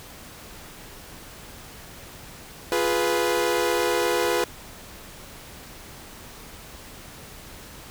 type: chord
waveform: sawtooth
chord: F diminished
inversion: none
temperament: equal with one note detuned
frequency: 349.2 / 417.5 / 493.9 Hz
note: F4 / Ab4 / Cb5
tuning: 0 / +9 / 0 cents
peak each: -22 / -23 / -20 dBFS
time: 2.72-4.44 s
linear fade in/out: 0 ms
effects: pink hiss -43 dBFS RMS until 7.9 s